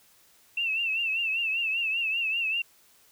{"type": "tone with vibrato", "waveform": "sine", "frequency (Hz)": 2678, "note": "E7", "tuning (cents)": 27, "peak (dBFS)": -25, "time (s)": [0.57, 2.62], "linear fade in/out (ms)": 5, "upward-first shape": "triangle", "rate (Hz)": 5.1, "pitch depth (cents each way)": 96, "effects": ["white hiss -60 dBFS RMS until 3.11 s"]}